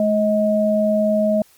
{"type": "tone pair together", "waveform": "sine", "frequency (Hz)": [213.3, 631.1], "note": ["G#3", "D#5"], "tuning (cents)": [46, 24], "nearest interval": "octave + perfect fifth", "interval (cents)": 1878, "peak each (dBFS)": [-18, -16], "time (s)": [0, 1.42], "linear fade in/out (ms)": 2, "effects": ["white hiss -53 dBFS RMS until 1.57 s", "MP3 96 kbps"]}